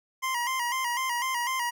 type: tone with vibrato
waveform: 25% pulse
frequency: 1000 Hz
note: B5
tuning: 21 cents sharp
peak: -23 dBFS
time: 0.22-1.71 s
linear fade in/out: 20 ms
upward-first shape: square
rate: 4 Hz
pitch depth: 77 cents each way
effects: none